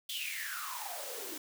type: noise with high-pass filter sweep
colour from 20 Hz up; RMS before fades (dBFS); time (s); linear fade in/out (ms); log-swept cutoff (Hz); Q
white; -40; 0.09-1.38; 5; 3400 to 300; 9.3
effects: none